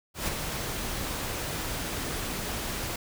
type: noise with ADSR envelope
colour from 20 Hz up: pink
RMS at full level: -28 dBFS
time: 0.14-2.96 s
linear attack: 140 ms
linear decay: 11 ms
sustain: -5 dB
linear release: 4 ms
effects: none